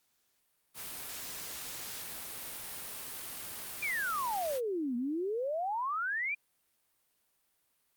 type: noise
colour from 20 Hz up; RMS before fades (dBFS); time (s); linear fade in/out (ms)
white; -42; 0.74-4.61; 50
type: exponential two-way sweep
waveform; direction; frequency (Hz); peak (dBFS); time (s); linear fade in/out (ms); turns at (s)
sine; down then up; 2445 to 233.1 to 2445; -31; 3.82-6.35; 10; 4.96
effects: white hiss -75 dBFS RMS until 7.96 s + Opus 48 kbps